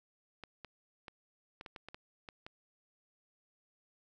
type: clicks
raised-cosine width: 0.3 ms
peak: -30 dBFS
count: 10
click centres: 0.437 / 0.647 / 1.082 / 1.611 / 1.662 / 1.762 / 1.886 / 1.945 / 2.288 / 2.465 s
effects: none